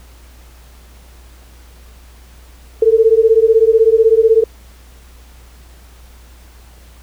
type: beating tone pair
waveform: sine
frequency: 440 / 456 Hz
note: A4 / A#4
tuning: 0 / -38 cents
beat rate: 16 Hz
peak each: -10 dBFS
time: 2.82-4.44 s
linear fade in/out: 5 ms
effects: added 60 Hz sine -39 dBFS peak until 7.02 s + pink hiss -47 dBFS RMS until 7.02 s